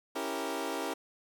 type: chord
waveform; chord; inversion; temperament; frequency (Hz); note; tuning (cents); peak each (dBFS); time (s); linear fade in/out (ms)
20% pulse; C# diminished seventh; none; equal; 277.2 / 329.6 / 392 / 466.2; C#4 / E4 / G4 / Bb4; 0 / 0 / 0 / 0; -34; 0.15-0.94; 10
effects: none